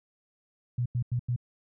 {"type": "tone bursts", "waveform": "sine", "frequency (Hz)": 121.9, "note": "B2", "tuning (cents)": -22, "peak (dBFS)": -25, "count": 4, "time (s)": [0.78, 1.362], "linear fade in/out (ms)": 5, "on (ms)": 78, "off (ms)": 90, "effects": []}